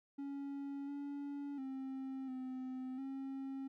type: tone with pitch steps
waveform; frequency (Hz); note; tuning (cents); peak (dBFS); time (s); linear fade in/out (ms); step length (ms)
triangle; 279.5 / 284.1 / 265.7 / 257.9 / 269.5; C#4 / C#4 / C4 / C4 / C#4; +14 / +43 / +27 / -25 / -49; -39; 0.18-3.68; 10; 700
effects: none